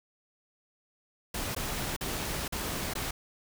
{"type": "noise with dropouts", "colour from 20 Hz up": "pink", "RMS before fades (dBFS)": -34, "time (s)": [1.34, 3.11], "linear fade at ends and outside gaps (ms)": 5, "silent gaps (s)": [[1.55, 1.563], [1.965, 2.009], [2.48, 2.523], [2.937, 2.952]], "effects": []}